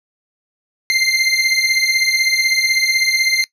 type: beating tone pair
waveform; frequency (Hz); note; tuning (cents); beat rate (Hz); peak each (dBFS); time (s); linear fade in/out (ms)
25% pulse; 2083 / 2099; C7 / C7; -8 / +5; 16; -13; 0.9-3.44; 0
effects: noise-tail reverb RT60 0.1 s tail -19 dB re dry + low-pass 10000 Hz 12 dB/octave